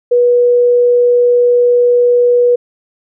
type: tone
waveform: sine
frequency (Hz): 486.2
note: B4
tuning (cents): -27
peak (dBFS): -6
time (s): 0.11-2.56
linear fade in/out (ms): 10
effects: none